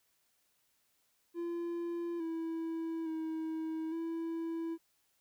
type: tone with pitch steps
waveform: triangle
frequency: 342 / 327.6 / 319.6 / 330 Hz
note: F4 / E4 / D#4 / E4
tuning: -36 / -11 / +47 / +2 cents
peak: -33 dBFS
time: 1.34-4.78 s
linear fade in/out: 50 ms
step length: 860 ms
effects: white hiss -75 dBFS RMS until 5.2 s